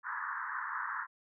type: band-pass noise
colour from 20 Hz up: white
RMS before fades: -38 dBFS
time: 0.03-1.07 s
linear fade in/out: 50 ms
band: 920 to 1800 Hz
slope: 96 dB/octave
effects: none